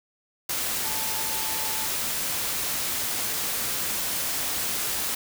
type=tone in noise; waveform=sine; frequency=878 Hz; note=A5; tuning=4 cents flat; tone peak=-37 dBFS; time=0.84-1.86 s; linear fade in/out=5 ms; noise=white; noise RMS=-28 dBFS; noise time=0.49-5.15 s; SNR=-12 dB; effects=none